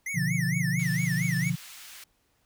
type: tone with vibrato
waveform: square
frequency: 1978 Hz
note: B6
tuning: 2 cents sharp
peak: -31 dBFS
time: 0.06-1.5 s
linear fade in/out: 5 ms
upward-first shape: sine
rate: 4.4 Hz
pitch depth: 220 cents each way
type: chord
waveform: sine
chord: B diminished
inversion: none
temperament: equal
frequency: 123.47 / 146.83 / 174.61 Hz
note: B2 / D3 / F3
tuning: 0 / 0 / 0 cents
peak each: -31 / -29 / -28 dBFS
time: 0.14-1.56 s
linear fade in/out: 20 ms
type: high-pass noise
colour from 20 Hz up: pink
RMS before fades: -46 dBFS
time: 0.79-2.04 s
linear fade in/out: 5 ms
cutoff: 1900 Hz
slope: 12 dB/octave
effects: pink hiss -70 dBFS RMS until 2.45 s